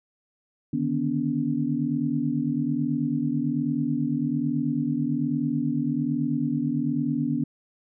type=tone cluster; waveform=sine; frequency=146.3 / 155.4 / 244.6 / 285.8 Hz; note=D3 / D#3 / B3 / D4; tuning=-6 / -2 / -16 / -47 cents; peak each=-32 / -31 / -26 / -27 dBFS; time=0.73-7.44 s; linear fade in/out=5 ms; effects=none